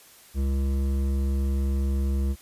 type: tone with hard clipping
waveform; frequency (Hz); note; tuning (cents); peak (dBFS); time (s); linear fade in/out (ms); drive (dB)
triangle; 68; C#2; -33; -24; 0.34-2.36; 50; 15
effects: white hiss -52 dBFS RMS until 2.41 s + resampled to 32000 Hz